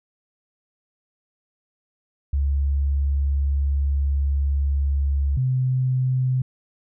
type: tone pair in turn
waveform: sine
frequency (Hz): 69.9 / 128.79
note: C#2 / C3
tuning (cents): +15 / -27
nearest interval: major seventh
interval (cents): 1058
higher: second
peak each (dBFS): -18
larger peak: neither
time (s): 2.33-5.37 / 5.37-6.42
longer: first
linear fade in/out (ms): 5
effects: none